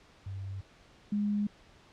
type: tone pair in turn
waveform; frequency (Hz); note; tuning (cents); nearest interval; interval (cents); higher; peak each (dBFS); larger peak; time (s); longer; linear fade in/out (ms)
sine; 97 / 206.4; G2 / G#3; -18 / -10; octave + minor second; 1308; second; -36 / -27; second; 0.26-0.61 / 1.12-1.47; neither; 5
effects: pink hiss -59 dBFS RMS until 1.92 s + low-pass 5000 Hz 12 dB/octave